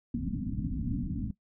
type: low-pass noise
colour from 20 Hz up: white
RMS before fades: -33 dBFS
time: 0.14-1.31 s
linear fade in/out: 5 ms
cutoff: 280 Hz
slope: 96 dB/octave
effects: noise-tail reverb RT60 0.1 s tail -17 dB re dry